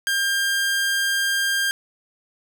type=tone; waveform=sawtooth; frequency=1600 Hz; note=G6; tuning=35 cents sharp; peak=-16 dBFS; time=0.07-1.71 s; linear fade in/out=0 ms; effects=none